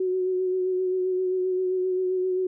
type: tone with vibrato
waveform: sine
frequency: 370 Hz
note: F#4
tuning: in tune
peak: -22 dBFS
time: 0-2.47 s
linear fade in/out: 5 ms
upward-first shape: sine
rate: 7.6 Hz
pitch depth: 23 cents each way
effects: none